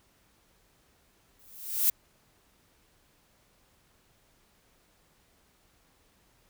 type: noise with exponential growth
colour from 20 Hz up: violet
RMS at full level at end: -21 dBFS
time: 1.39-1.9 s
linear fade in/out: 5 ms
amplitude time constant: 110 ms
effects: pink hiss -66 dBFS RMS until 6.49 s